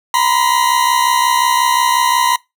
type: tone pair together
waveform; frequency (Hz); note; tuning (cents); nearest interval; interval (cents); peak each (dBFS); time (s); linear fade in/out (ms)
40% pulse; 952 / 1017.6; A#5 / C6; +36 / -48; minor second; 116; -13; 0.14-2.36; 2
effects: noise-tail reverb RT60 0.2 s tail -22 dB re dry